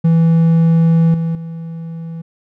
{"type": "tone with level steps", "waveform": "triangle", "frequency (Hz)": 164.81, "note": "E3", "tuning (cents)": 0, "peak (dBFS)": [-6, -13, -22], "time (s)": [0.04, 2.22], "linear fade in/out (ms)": 10, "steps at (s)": [1.14, 1.35], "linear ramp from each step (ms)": 2, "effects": []}